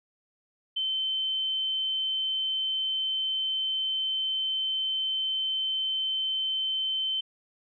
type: tone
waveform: sine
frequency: 3082 Hz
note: G7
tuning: 30 cents flat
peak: -26 dBFS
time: 0.76-7.21 s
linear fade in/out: 10 ms
effects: none